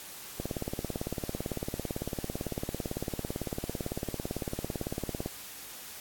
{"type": "click train", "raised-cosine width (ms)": 2, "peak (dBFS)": -19, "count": 88, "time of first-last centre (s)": [0.4, 5.26], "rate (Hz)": 17.9, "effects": ["white hiss -45 dBFS RMS until 6 s", "AAC 64 kbps"]}